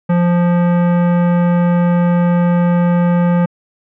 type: tone with hard clipping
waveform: sine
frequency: 174.61 Hz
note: F3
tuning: in tune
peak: -12 dBFS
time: 0.09-3.46 s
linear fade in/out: 10 ms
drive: 18 dB
effects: low-pass 2000 Hz 12 dB/octave